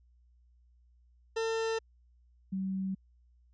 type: tone pair in turn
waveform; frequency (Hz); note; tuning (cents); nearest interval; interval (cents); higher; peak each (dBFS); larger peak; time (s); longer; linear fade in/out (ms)
40% pulse / sine; 450.1 / 190.95; A4 / G3; +39 / -45; octave + minor third; 1484; first; -29 / -31; first; 1.36-1.79 / 2.52-2.95; neither; 10
effects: added 60 Hz sine -61 dBFS peak until 3.53 s + resampled to 16000 Hz